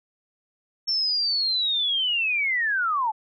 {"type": "linear sweep", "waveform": "sine", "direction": "down", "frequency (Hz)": [5440, 830.6], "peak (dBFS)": -21, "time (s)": [0.87, 3.12], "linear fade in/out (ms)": 20, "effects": []}